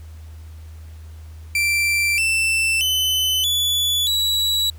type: tone with pitch steps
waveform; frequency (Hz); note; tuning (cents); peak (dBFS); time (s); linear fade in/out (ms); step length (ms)
40% pulse; 2349 / 2667 / 3029 / 3439 / 3905; D7 / E7 / F#7 / A7 / B7; 0 / +20 / +40 / -40 / -20; -16; 1.55-4.7; 2; 630
effects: added 79 Hz sine -35 dBFS peak until 4.78 s + pink hiss -53 dBFS RMS until 4.78 s